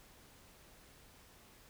silence, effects pink hiss -61 dBFS RMS until 1.69 s

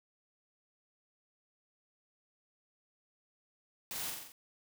white noise with echo, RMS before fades -41 dBFS, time 3.91-4.1 s, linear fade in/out 0 ms, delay 44 ms, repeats 5, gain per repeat -3 dB, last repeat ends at 4.32 s, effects none

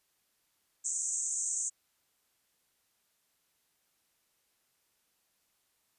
white band-pass noise, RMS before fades -34 dBFS, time 0.84-1.7 s, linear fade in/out 20 ms, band 6300 to 8300 Hz, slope 96 dB/octave, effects white hiss -75 dBFS RMS until 5.98 s + resampled to 32000 Hz

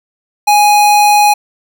square tone, 830.6 Hz, G#5, in tune, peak -6 dBFS, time 0.47-1.34 s, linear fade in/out 10 ms, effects none

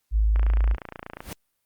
sine tone, 53.2 Hz, G#1, 42 cents sharp, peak -17 dBFS, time 0.11-0.77 s, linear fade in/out 50 ms
click train, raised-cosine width 0.5 ms, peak -20 dBFS, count 25, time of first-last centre 0.36-1.205 s, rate 28.4 Hz
pink noise with exponential growth, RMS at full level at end -30 dBFS, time 1.13-1.33 s, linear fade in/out 2 ms, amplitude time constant 42 ms
effects white hiss -75 dBFS RMS until 1.65 s + Opus 48 kbps

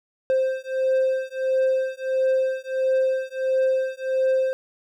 triangle beating tone pair, 523.3 / 524.8 Hz, C5 / C5, 0 / +5 cents, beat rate 1.5 Hz, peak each -21 dBFS, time 0.3-4.53 s, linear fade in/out 0 ms, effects none

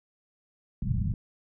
white low-pass noise, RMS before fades -28 dBFS, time 0.82-1.14 s, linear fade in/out 2 ms, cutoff 190 Hz, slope 48 dB/octave, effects none

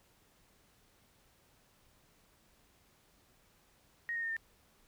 sine tone with pitch steps, 1873 / 1850.4 / 1828.1 / 1806.1 Hz, A#6 / A#6 / A#6 / A6, +8 / -13 / -34 / +45 cents, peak -34 dBFS, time 4.09-4.366 s, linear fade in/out 0 ms, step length 69 ms, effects pink hiss -68 dBFS RMS until 4.87 s

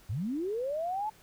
sine linear sweep, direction up, 82.41 to 880 Hz, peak -30 dBFS, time 0.09-1.1 s, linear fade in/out 10 ms, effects pink hiss -59 dBFS RMS until 1.22 s

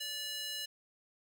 square tone with high-pass filter, 581 Hz, D5, 19 cents flat, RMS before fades -40 dBFS, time 0-0.66 s, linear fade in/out 10 ms, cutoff 3100 Hz, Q 1.9, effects none

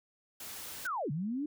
white noise, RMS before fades -44 dBFS, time 0.4-0.87 s, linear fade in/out 5 ms
sine linear two-way sweep, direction down then up, 1590 to 136 to 306.4 Hz, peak -32 dBFS, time 0.85-1.46 s, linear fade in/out 5 ms, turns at 1.11 s
effects none

